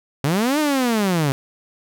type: linear two-way sweep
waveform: sawtooth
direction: up then down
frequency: 130.81 to 311.1 to 130.81 Hz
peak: -13 dBFS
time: 0.24-1.32 s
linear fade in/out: 0 ms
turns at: 0.59 s
effects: none